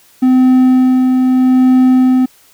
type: tone with tremolo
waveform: triangle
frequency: 256.3 Hz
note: C4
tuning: 36 cents flat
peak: -3 dBFS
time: 0.22-2.26 s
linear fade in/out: 10 ms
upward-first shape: sine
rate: 0.8 Hz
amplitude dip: 30%
effects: white hiss -47 dBFS RMS until 2.53 s